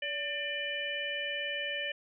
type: harmonic tone with a mistuned harmonic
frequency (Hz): 597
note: D5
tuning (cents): +28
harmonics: 1 / 3 / 4 / 5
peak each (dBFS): -40 / -37 / -39 / -37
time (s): 0.02-1.92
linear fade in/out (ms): 5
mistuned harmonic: 1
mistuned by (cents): -66
effects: none